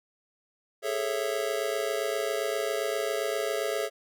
square chord, A major seventh, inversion third, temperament just, 412.5 / 440 / 550 / 660 Hz, G#4 / A4 / C#5 / E5, -12 / 0 / -14 / +2 cents, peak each -34 dBFS, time 0.82-3.9 s, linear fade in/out 50 ms, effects none

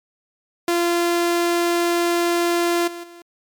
sawtooth tone with level steps, 344.4 Hz, F4, 24 cents flat, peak -13 / -27 / -36 dBFS, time 0.68-3.22 s, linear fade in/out 2 ms, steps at 2.87 / 3.03 s, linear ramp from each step 10 ms, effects MP3 96 kbps

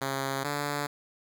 5% pulse tone pair in turn, 136.1 / 144.89 Hz, C#3 / D3, -31 / -23 cents, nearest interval minor second, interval 108 cents, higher second, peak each -18 dBFS, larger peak neither, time 0.01-0.44 / 0.44-0.87 s, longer neither, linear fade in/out 10 ms, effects none

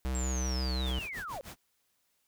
square tone with vibrato, 64.2 Hz, C2, 32 cents flat, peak -31 dBFS, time 0.05-0.99 s, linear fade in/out 0 ms, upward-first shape sine, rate 5.5 Hz, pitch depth 20 cents each way
sine linear sweep, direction down, 7600 to 493.9 Hz, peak -37 dBFS, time 0.15-1.41 s, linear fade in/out 0 ms
pink noise with tremolo, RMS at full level -44 dBFS, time 0.84-1.58 s, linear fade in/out 50 ms, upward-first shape sine, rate 6.5 Hz, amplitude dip 100%
effects white hiss -75 dBFS RMS until 2.27 s

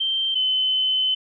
sine tone pair in turn, 3136 / 3045 Hz, G7 / F#7, 0 / +49 cents, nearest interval minor second, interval 51 cents, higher first, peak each -20 / -18 dBFS, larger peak second, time 0-0.35 / 0.35-1.15 s, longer second, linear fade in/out 10 ms, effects none

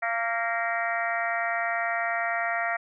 harmonic tone with a mistuned harmonic, 230 Hz, A#3, 23 cents flat, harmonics 3 / 4 / 5 / 6 / 7 / 8 / 9 / 10, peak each -29 / -40 / -39 / -32 / -40 / -30 / -37 / -38 dBFS, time 0.02-2.77 s, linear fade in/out 10 ms, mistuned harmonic 8, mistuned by +27 cents, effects none

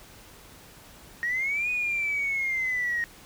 sine linear two-way sweep, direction up then down, 1864.7 to 2489 to 1864.7 Hz, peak -24 dBFS, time 1.23-3.04 s, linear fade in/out 0 ms, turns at 1.7 s, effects tanh soft clip ceiling -20 dBFS + pink hiss -50 dBFS RMS until 3.25 s

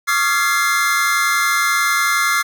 square tone cluster, 1124 / 1215 / 1378 / 1691 / 2097 Hz, C#6 / D#6 / F6 / G#6 / C7, +24 / -42 / -24 / +31 / +3 cents, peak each -25 / -24 / -20 / -23 / -20 dBFS, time 0.07-2.43 s, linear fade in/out 20 ms, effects none

